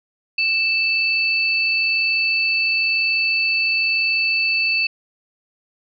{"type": "tone pair together", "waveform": "sine", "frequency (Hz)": [2642, 4483], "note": ["E7", "C#8"], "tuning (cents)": [3, 19], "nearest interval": "major sixth", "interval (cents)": 916, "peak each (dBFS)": [-17, -23], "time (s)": [0.38, 4.87], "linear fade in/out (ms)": 5, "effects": []}